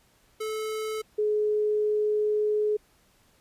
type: tone pair in turn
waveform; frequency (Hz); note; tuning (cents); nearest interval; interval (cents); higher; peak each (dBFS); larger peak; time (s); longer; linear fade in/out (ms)
square / sine; 434.5 / 422.9; A4 / G#4; -22 / +31; unison; 47; first; -30 / -22; second; 0.4-1.02 / 1.18-2.77; second; 10
effects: pink hiss -63 dBFS RMS until 3.4 s + resampled to 32000 Hz